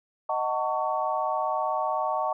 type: chord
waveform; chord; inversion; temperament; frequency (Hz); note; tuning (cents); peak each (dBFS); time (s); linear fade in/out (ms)
sine; D# half-diminished seventh; none; just; 622.3 / 746.7 / 896 / 1120.1; D#5 / F#5 / A5 / C#6; 0 / +16 / +31 / +18; -30; 0.29-2.33; 5
effects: none